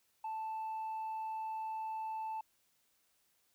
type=tone with tanh clipping; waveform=sine; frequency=880 Hz; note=A5; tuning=in tune; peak=-38 dBFS; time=0.24-2.41 s; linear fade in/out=5 ms; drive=1 dB; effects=white hiss -75 dBFS RMS until 3.54 s